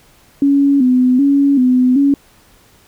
sine tone with vibrato, 266.1 Hz, C4, 29 cents sharp, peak -8 dBFS, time 0.42-2.14 s, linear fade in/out 2 ms, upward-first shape square, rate 1.3 Hz, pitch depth 90 cents each way, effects pink hiss -49 dBFS RMS until 2.87 s

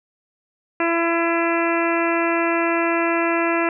harmonic tone with a mistuned harmonic, 335.9 Hz, E4, 33 cents sharp, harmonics 1 / 2 / 3 / 4 / 5 / 6 / 7 / 8, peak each -21 / -24 / -26 / -27 / -28 / -29 / -29 / -30 dBFS, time 0.8-3.69 s, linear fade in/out 2 ms, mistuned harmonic 7, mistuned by +19 cents, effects none

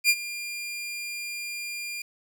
sawtooth tone with ADSR envelope, 2400 Hz, D7, 37 cents sharp, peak -12 dBFS, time 0.04-2.02 s, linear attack 53 ms, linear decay 53 ms, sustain -17 dB, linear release 4 ms, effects 9-bit

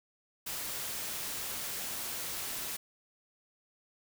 white noise, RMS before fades -38 dBFS, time 0.46-2.77 s, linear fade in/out 10 ms, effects none

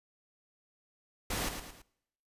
pink noise with echo, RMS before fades -34 dBFS, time 1.3-1.49 s, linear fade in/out 5 ms, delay 110 ms, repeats 3, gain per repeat -7 dB, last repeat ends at 1.82 s, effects noise-tail reverb RT60 0.8 s tail -23 dB re dry + resampled to 32000 Hz

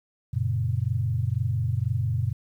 sine chord, F# major, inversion none, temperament equal, 92.5 / 116.54 / 138.59 Hz, F#2 / A#2 / C#3, 0 / 0 / 0 cents, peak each -28 / -25 / -30 dBFS, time 0.33-2.33 s, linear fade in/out 10 ms, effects 10-bit

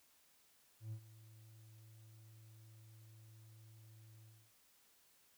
triangle tone with ADSR envelope, 110 Hz, A2, in tune, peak -39 dBFS, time 0.8-4.52 s, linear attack 120 ms, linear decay 77 ms, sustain -17 dB, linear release 270 ms, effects tanh soft clip ceiling -36 dBFS + white hiss -71 dBFS RMS until 5.37 s

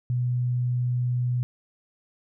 sine tone, 123.47 Hz, B2, in tune, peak -22 dBFS, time 0.1-1.43 s, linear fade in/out 0 ms, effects none

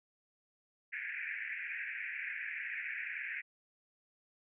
pink band-pass noise, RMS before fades -41 dBFS, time 0.92-3.42 s, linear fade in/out 20 ms, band 1600 to 2500 Hz, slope 96 dB/octave, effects none

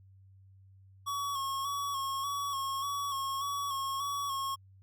square tone with vibrato, 1108.7 Hz, C#6, in tune, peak -33 dBFS, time 1.06-4.56 s, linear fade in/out 20 ms, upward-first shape square, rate 1.7 Hz, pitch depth 33 cents each way, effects added 96 Hz sine -55 dBFS peak until 4.82 s + Opus 48 kbps

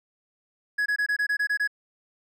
triangle tone bursts, 1677 Hz, G#6, 16 cents sharp, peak -20 dBFS, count 9, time 0.78-1.676 s, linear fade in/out 10 ms, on 80 ms, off 22 ms, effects none

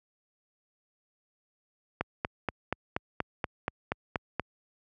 click train, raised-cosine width 0.5 ms, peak -13 dBFS, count 11, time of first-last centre 2.01-4.397 s, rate 4.19 Hz, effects high-pass 60 Hz 12 dB/octave

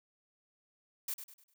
blue noise with echo, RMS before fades -37 dBFS, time 1.08-1.14 s, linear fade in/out 5 ms, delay 100 ms, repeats 4, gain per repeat -9 dB, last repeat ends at 1.54 s, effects none

